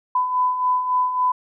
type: beating tone pair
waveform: sine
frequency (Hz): 1000 / 1003.6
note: B5 / B5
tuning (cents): +21 / +28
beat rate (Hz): 3.6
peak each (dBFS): -26 / -18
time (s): 0.15-1.32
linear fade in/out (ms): 5
effects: none